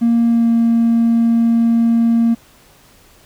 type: tone with pitch glide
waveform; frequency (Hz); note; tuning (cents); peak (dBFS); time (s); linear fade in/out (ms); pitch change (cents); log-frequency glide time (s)
triangle; 233.1 to 231.2; A#3 to A#3; 0 to -14; -7; 0.01-2.35; 20; -14; 0.28-0.49
effects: tanh soft clip ceiling -6 dBFS + pink hiss -48 dBFS RMS until 3.25 s